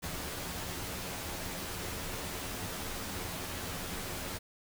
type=noise with comb filter; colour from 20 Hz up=pink; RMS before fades=-39 dBFS; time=0.02-4.39 s; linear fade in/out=20 ms; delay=11 ms; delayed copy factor=+0.55; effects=none